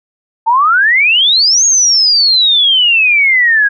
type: exponential two-way sweep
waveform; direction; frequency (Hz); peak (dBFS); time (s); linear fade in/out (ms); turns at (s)
sine; up then down; 878 to 6660 to 1619; -6; 0.46-3.69; 20; 1.65
effects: none